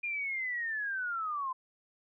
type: linear sweep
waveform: sine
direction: down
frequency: 2427 to 1014 Hz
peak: -32 dBFS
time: 0.03-1.53 s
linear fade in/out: 10 ms
effects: none